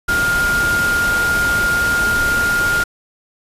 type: tone in noise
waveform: sine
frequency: 1412 Hz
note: F6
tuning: 19 cents sharp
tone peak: -14 dBFS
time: 0.08-2.84 s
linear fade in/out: 10 ms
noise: pink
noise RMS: -23 dBFS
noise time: 0.08-2.84 s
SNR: +6 dB
effects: resampled to 32000 Hz